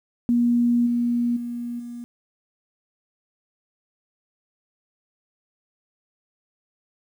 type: tone with level steps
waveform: sine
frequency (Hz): 239.1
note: A#3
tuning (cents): +44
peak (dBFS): -16 / -19 / -27 / -32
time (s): 0.29-2.04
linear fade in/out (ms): 0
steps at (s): 0.86 / 1.36 / 1.79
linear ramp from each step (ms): 10
effects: 9-bit